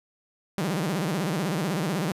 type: tone with vibrato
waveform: sawtooth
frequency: 174.61 Hz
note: F3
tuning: in tune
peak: -21 dBFS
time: 0.58-2.12 s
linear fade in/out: 0 ms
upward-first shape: sine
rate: 16 Hz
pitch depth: 280 cents each way
effects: resampled to 32000 Hz